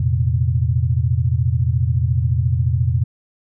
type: tone cluster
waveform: sine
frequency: 85.5 / 114.3 / 128.5 Hz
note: F2 / A#2 / C3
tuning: -36 / -34 / -31 cents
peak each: -19 dBFS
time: 0-3.04 s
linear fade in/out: 5 ms
effects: none